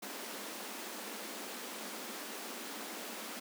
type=high-pass noise; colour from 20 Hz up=pink; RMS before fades=-44 dBFS; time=0.02-3.4 s; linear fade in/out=10 ms; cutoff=200 Hz; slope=96 dB/octave; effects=none